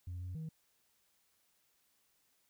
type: tone with pitch steps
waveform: sine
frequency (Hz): 88.7 / 90.6 / 159.1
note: F2 / F#2 / D#3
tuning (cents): +27 / -36 / +39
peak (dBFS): -38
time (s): 0.07-0.49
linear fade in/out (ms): 5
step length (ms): 140
effects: tanh soft clip ceiling -38 dBFS + white hiss -75 dBFS RMS until 2.49 s